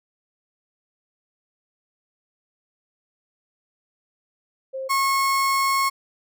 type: tone pair in turn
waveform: sine / 35% pulse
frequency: 530 / 1089.8 Hz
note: C5 / C#6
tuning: +22 / -30 cents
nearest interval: octave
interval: 1248 cents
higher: second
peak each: -27 / -17 dBFS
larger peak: second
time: 4.73-4.89 / 4.89-5.9 s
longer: second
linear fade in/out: 20 ms
effects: none